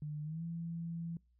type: tone with pitch glide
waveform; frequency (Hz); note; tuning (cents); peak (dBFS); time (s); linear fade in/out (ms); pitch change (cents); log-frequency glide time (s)
sine; 150 to 167.4; D3 to E3; +37 to +27; -38; 0.02-1.17; 2; +190; 0.23-0.43
effects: noise-tail reverb RT60 0.3 s tail -26 dB re dry + added 60 Hz sine -68 dBFS peak until 1.39 s